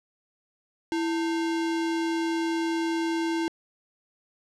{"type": "tone with sample-and-hold", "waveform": "sine", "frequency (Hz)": 330, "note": "E4", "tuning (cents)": 2, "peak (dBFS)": -24, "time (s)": [0.92, 3.48], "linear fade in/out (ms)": 0, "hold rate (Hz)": 1225, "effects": ["low-pass 6000 Hz 12 dB/octave"]}